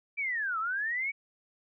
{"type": "linear two-way sweep", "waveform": "sine", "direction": "down then up", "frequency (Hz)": [2356, 1261, 2278], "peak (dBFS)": -29, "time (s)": [0.17, 1.12], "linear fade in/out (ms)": 20, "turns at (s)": 0.59, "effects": []}